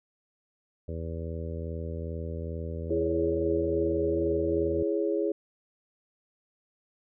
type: harmonic tone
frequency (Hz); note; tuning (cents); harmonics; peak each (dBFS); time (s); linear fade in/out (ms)
82.41; E2; 0; 1 / 2 / 3 / 4 / 5 / 6 / 7; -34 / -40 / -44 / -45 / -42 / -42 / -45; 0.88-4.83; 5
type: chord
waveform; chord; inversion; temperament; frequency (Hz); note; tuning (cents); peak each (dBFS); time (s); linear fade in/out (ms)
sine; C# minor; first; just; 332.6 / 415.8 / 554.4; E4 / G#4 / C#5; +16 / +2 / 0; -29 / -28 / -32; 2.9-5.32; 5
effects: none